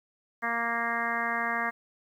harmonic tone, 233.1 Hz, A#3, in tune, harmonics 1 / 2 / 3 / 4 / 5 / 6 / 7 / 8 / 9, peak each -39 / -42 / -35 / -37 / -33 / -41 / -33 / -34 / -37 dBFS, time 0.42-1.71 s, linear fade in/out 20 ms, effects 10-bit

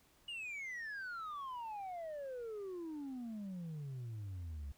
sine exponential sweep, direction down, 2900 to 67.8 Hz, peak -39 dBFS, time 0.28-4.72 s, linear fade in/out 5 ms, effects tanh soft clip ceiling -41 dBFS + pink hiss -69 dBFS RMS until 4.77 s

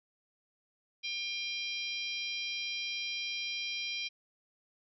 harmonic tone with a mistuned harmonic, 797 Hz, G5, 28 cents sharp, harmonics 3 / 4 / 5 / 6 / 7, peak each -38 / -40 / -42 / -44 / -45 dBFS, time 1.03-4.09 s, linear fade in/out 20 ms, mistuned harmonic 6, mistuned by +36 cents, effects none

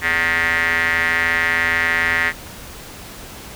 square tone with band-pass filter, 83.4 Hz, E2, 21 cents sharp, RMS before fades -18 dBFS, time 0.01-2.33 s, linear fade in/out 50 ms, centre 1900 Hz, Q 6.9, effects pink hiss -36 dBFS RMS until 3.55 s

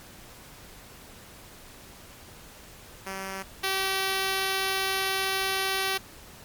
5% pulse tone pair in turn, 192.3 / 384.6 Hz, G3 / G4, -33 / -33 cents, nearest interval octave, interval 1200 cents, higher second, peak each -22 / -14 dBFS, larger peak second, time 3.06-3.43 / 3.63-5.98 s, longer second, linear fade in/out 10 ms, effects pink hiss -48 dBFS RMS until 6.44 s + MP3 96 kbps

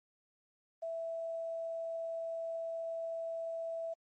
sine tone with quantisation, 660 Hz, E5, 2 cents sharp, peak -36 dBFS, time 0.82-3.94 s, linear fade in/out 10 ms, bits 11, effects MP3 32 kbps

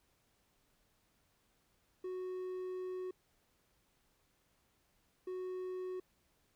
triangle tone bursts at uneven times, 368.8 Hz, F#4, 6 cents flat, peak -37 dBFS, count 2, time 2.04-3.11 / 5.27-6 s, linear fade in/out 5 ms, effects pink hiss -75 dBFS RMS until 6.55 s

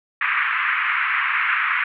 white band-pass noise, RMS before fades -21 dBFS, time 0.21-1.84 s, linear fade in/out 5 ms, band 1100 to 2400 Hz, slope 48 dB/octave, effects none

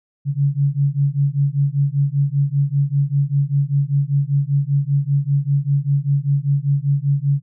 sine beating tone pair, 138.5 / 143.6 Hz, C#3 / D3, -1 / -39 cents, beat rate 5.1 Hz, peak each -18 dBFS, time 0.25-7.42 s, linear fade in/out 50 ms, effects none

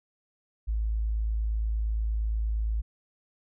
sine tone, 54.3 Hz, A1, 22 cents flat, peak -25 dBFS, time 0.67-2.82 s, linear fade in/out 20 ms, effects none

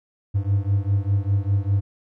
triangle beating tone pair, 97.3 / 102.3 Hz, G2 / G#2, -12 / -26 cents, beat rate 5 Hz, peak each -19 / -20 dBFS, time 0.34-1.81 s, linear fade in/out 20 ms, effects none

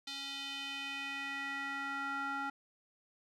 square tone with band-pass filter sweep, 276.6 Hz, C#4, 4 cents flat, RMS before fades -40 dBFS, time 0.07-2.5 s, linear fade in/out 5 ms, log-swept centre 3900 to 1200 Hz, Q 2.8, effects none

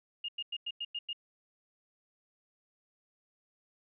sine tone bursts, 2841 Hz, F7, 29 cents sharp, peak -34 dBFS, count 7, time 0.24-1.131 s, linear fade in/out 5 ms, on 45 ms, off 96 ms, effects none

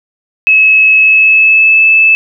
sine tone with pitch glide, 2582 to 2620 Hz, E7 to E7, -37 to -11 cents, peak -3 dBFS, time 0.47-2.15 s, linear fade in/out 0 ms, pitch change +26 cents, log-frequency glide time 0.98-1.85 s, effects none

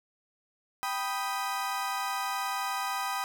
35% pulse chord, G augmented, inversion none, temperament equal, 784 / 987.8 / 1244.5 Hz, G5 / B5 / D#6, 0 / 0 / 0 cents, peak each -33 dBFS, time 0.83-3.24 s, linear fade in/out 0 ms, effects none

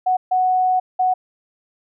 sine tone bursts at uneven times, 740 Hz, F#5, in tune, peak -14 dBFS, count 3, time 0.06-0.17 / 0.31-0.8 / 0.99-1.14 s, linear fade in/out 10 ms, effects none

